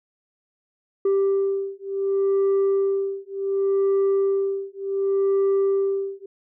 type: beating tone pair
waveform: sine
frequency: 392 / 392.68 Hz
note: G4 / G4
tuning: 0 / +3 cents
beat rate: 0.68 Hz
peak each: -20 dBFS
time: 1.05-6.26 s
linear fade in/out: 5 ms
effects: tanh soft clip ceiling -16 dBFS